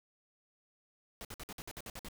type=noise bursts; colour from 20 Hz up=pink; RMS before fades=-45 dBFS; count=10; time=1.21-2.085 s; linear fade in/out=0 ms; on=38 ms; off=55 ms; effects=none